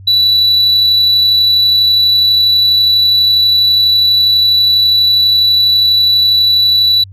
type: tone with amplitude modulation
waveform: sine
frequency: 3951 Hz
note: B7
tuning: in tune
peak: -3 dBFS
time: 0.07-7.04 s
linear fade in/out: 10 ms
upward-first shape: sine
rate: 32.2 Hz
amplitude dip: 30%
effects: tanh soft clip ceiling -5 dBFS + added 96 Hz sine -31 dBFS peak until 7.12 s